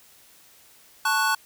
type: chord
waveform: square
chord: F# minor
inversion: first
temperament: equal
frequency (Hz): 880 / 1108.7 / 1480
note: A5 / C#6 / F#6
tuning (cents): 0 / 0 / 0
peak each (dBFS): -26 / -27 / -24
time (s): 1.05-1.35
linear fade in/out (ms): 5
effects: white hiss -54 dBFS RMS until 1.45 s